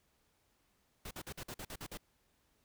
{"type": "noise bursts", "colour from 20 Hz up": "pink", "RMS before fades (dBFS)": -45, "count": 9, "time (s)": [1.05, 1.974], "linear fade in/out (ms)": 5, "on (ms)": 60, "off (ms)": 48, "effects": ["pink hiss -75 dBFS RMS until 2.64 s"]}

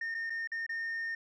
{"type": "tone with dropouts", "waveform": "sine", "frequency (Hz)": 1827, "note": "A#6", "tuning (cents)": -35, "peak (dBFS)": -31, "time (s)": [0.01, 1.15], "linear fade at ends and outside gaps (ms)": 5, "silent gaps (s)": [[0.144, 0.147], [0.298, 0.302], [0.474, 0.517], [0.665, 0.692]], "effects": ["tanh soft clip ceiling -32 dBFS"]}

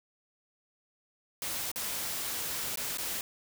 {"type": "noise with dropouts", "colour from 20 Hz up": "white", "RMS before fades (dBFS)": -35, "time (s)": [1.42, 3.21], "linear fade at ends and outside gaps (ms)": 1, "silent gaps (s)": [[1.716, 1.759], [2.758, 2.773], [2.973, 2.983]], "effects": []}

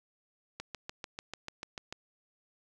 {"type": "click train", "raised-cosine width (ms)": 0.2, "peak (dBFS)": -22, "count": 10, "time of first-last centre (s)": [0.6, 1.925], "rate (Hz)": 6.79, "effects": []}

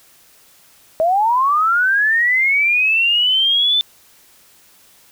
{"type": "linear sweep", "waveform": "sine", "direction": "up", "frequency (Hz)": [622.3, 3549], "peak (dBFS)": -12, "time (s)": [1, 3.81], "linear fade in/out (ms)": 0, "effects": ["white hiss -50 dBFS RMS until 5.11 s"]}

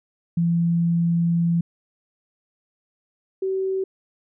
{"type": "tone pair in turn", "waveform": "sine", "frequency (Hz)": [169.4, 381.7], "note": ["E3", "G4"], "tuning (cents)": [48, -46], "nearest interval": "octave + major second", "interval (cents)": 1406, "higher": "second", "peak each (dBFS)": [-17, -21], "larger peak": "first", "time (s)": [[0.37, 1.61], [3.42, 3.84]], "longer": "first", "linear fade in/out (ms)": 5, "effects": []}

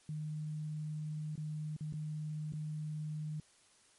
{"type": "tone with dropouts", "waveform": "sine", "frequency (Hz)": 153.1, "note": "D#3", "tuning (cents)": -28, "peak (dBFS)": -37, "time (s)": [0.09, 3.4], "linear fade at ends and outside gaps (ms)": 2, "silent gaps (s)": [[1.356, 1.377], [1.765, 1.808], [1.926, 1.937], [2.523, 2.535]], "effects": ["white hiss -66 dBFS RMS until 3.98 s", "MP3 48 kbps"]}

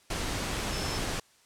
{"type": "tone in noise", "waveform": "sine", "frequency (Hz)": 5274, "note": "E8", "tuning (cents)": 0, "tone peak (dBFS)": -39, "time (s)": [0.72, 0.98], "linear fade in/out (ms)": 5, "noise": "pink", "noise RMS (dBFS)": -32, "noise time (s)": [0.1, 1.2], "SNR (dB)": -10, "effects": ["white hiss -62 dBFS RMS until 1.45 s", "low-pass 9000 Hz 12 dB/octave"]}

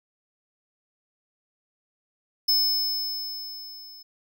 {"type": "tone with level ramp", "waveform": "square", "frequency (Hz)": 5220, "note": "E8", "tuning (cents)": -18, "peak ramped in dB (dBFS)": [-18, -44], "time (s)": [2.48, 4.03], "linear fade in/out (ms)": 10, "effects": []}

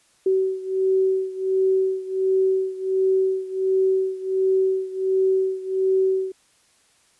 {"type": "beating tone pair", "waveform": "sine", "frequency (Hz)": [379.4, 380.8], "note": ["F#4", "F#4"], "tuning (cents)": [43, 50], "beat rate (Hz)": 1.4, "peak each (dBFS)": [-20, -23], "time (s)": [0.26, 6.32], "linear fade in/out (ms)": 5, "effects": ["white hiss -60 dBFS RMS until 7.19 s", "resampled to 24000 Hz"]}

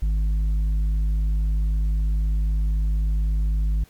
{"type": "tone with tanh clipping", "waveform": "triangle", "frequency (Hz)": 51.91, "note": "G#1", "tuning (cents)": 0, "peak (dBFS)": -20, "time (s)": [0.02, 3.84], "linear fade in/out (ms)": 5, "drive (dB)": 10, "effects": ["pink hiss -55 dBFS RMS until 3.89 s"]}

